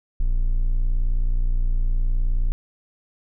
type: tone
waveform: triangle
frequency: 29.62 Hz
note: A#0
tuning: 29 cents sharp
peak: -15 dBFS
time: 0.2-2.52 s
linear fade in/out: 0 ms
effects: none